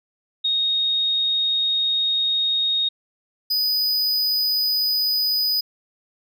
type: tone pair in turn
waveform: sine / square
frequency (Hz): 3729 / 4978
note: A#7 / D#8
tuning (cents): 0 / 0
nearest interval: perfect fourth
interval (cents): 500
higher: second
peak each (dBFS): -18 / -19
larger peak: first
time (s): 0.44-2.89 / 3.5-5.61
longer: first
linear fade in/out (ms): 10
effects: none